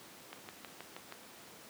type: click train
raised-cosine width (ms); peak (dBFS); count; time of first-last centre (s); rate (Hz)
0.3; -28; 6; 0.33-1.124; 6.3
effects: pink hiss -53 dBFS RMS until 1.69 s + high-pass 200 Hz 12 dB/octave